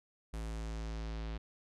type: tone with low-pass filter sweep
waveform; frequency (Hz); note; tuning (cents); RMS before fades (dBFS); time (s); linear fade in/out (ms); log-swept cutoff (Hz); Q
square; 55; A1; 0; -40; 0.33-1.38; 10; 10000 to 3800; 1.4
effects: none